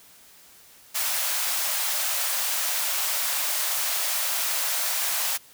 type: high-pass noise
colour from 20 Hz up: white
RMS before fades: -26 dBFS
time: 0.94-5.38 s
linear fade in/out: 20 ms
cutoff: 560 Hz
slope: 48 dB/octave
effects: white hiss -52 dBFS RMS until 5.53 s